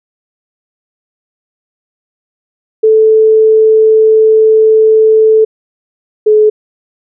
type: tone pair in turn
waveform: sine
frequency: 438.1 / 427.6 Hz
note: A4 / A4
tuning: -7 / -49 cents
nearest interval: unison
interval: 42 cents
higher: first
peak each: -3 dBFS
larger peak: neither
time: 2.83-5.45 / 6.26-6.5 s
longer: first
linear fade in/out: 10 ms
effects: none